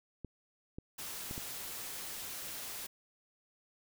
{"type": "clicks", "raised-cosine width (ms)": 3, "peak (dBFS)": -29, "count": 4, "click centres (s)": [0.247, 0.785, 1.311, 1.379]}
{"type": "noise", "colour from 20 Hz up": "white", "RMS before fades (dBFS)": -43, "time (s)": [0.98, 2.87], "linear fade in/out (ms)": 10}
{"effects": []}